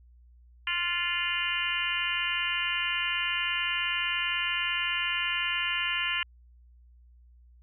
harmonic tone with a mistuned harmonic, 349.2 Hz, F4, in tune, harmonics 3 / 4 / 5 / 6 / 7 / 8 / 9, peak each -38 / -37 / -34 / -35 / -34 / -32 / -35 dBFS, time 0.67-6.23 s, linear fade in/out 2 ms, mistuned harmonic 9, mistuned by -68 cents, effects added 60 Hz sine -53 dBFS peak until 7.62 s

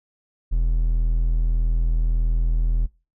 triangle tone, 40.83 Hz, E1, 16 cents flat, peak -15 dBFS, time 0.51-2.87 s, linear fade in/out 20 ms, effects noise-tail reverb RT60 0.3 s tail -22 dB re dry

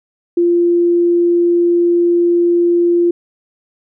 sine tone, 346 Hz, F4, 16 cents flat, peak -9 dBFS, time 0.37-3.11 s, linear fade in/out 5 ms, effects none

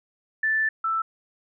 sine tone pair in turn, 1760 / 1324.5 Hz, A6 / E6, 0 / +8 cents, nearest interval perfect fourth, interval 492 cents, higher first, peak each -20 / -22 dBFS, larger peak first, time 0.43-0.69 / 0.84-1.02 s, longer first, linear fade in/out 5 ms, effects none

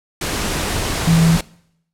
sine tone in noise, 164.81 Hz, E3, in tune, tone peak -10 dBFS, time 1.07-1.37 s, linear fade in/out 5 ms, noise pink, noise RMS -21 dBFS, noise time 0.21-1.41 s, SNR +8 dB, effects noise-tail reverb RT60 0.7 s tail -22 dB re dry + low-pass 11000 Hz 12 dB/octave

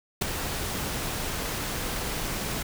pink noise with ADSR envelope, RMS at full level -21 dBFS, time 0.21-2.63 s, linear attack 13 ms, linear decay 3 ms, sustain -10 dB, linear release 9 ms, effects none

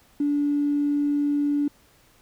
triangle tone, 289.5 Hz, D4, 25 cents flat, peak -16 dBFS, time 0.2-1.68 s, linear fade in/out 5 ms, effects tanh soft clip ceiling -18 dBFS + pink hiss -58 dBFS RMS until 2.21 s

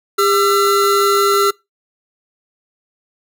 square tone pair together, 400.9 / 1347 Hz, G4 / E6, +39 / +37 cents, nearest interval octave + major sixth, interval 2098 cents, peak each -15 dBFS, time 0.18-1.51 s, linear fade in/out 10 ms, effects noise-tail reverb RT60 0.2 s tail -23 dB re dry

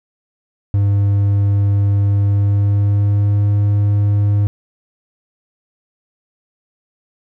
triangle tone with pitch glide, 100.6 to 102.36 Hz, G2 to G#2, +45 to -25 cents, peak -9 dBFS, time 0.74-4.47 s, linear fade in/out 0 ms, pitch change +30 cents, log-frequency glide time 2.18-3.48 s, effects none

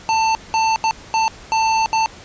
square tone bursts at uneven times, 890 Hz, A5, 20 cents sharp, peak -15 dBFS, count 6, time 0.09-0.35 / 0.54-0.76 / 0.84-0.91 / 1.14-1.28 / 1.52-1.86 / 1.93-2.06 s, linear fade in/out 0 ms, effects pink hiss -40 dBFS RMS until 2.24 s + resampled to 16000 Hz

